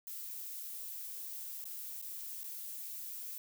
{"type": "noise with dropouts", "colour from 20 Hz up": "violet", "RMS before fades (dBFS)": -44, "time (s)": [0.07, 3.38], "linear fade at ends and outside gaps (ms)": 1, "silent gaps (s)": [[1.642, 1.654], [2.016, 2.024], [2.434, 2.441]], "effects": []}